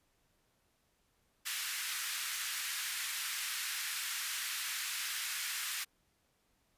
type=high-pass noise; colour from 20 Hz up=pink; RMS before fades=-38 dBFS; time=1.45-5.85 s; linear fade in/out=20 ms; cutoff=1500 Hz; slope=24 dB/octave; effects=pink hiss -75 dBFS RMS until 6.77 s + resampled to 32000 Hz